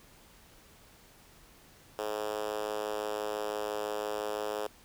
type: tone with high-pass filter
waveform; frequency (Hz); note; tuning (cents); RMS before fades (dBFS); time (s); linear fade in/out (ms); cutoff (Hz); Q
5% pulse; 105.9; G#2; +34; -35; 1.99-4.67; 0; 450; 3.2
effects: pink hiss -58 dBFS RMS until 4.84 s